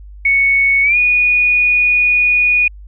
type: tone with pitch glide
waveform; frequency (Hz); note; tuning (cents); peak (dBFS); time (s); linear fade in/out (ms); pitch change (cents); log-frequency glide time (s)
sine; 2217 to 2460; C#7 to D#7; 0 to -20; -9; 0.25-2.68; 5; +180; 0.83-0.97
effects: added 50 Hz sine -32 dBFS peak until 2.87 s